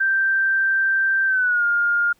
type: tone with pitch glide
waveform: sine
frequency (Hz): 1568 to 1413.2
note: G6 to F6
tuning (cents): 0 to +20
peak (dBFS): -16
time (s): 0-2.13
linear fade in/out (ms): 10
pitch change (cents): -180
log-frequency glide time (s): 1.26-1.64
effects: pink hiss -61 dBFS RMS until 2.19 s